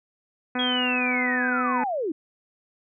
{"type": "harmonic tone", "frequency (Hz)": 250, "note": "B3", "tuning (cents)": 21, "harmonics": [1, 2, 3, 4, 5, 6, 7, 8, 9, 10], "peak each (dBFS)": [-27, -33, -33, -36, -37, -33, -37, -38, -41, -40], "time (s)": [0.55, 1.84], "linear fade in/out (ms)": 5}
{"type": "linear sweep", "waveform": "sine", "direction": "down", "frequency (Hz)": [3317, 286.4], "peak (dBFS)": -24, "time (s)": [0.59, 2.12], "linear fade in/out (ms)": 5}
{"effects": []}